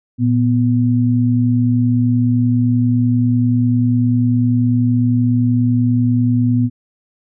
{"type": "tone pair together", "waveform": "sine", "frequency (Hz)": [116.54, 246.7], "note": ["A#2", "B3"], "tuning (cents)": [0, -2], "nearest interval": "octave + minor second", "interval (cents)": 1298, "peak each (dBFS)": -14, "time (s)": [0.18, 6.7], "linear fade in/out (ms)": 50, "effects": []}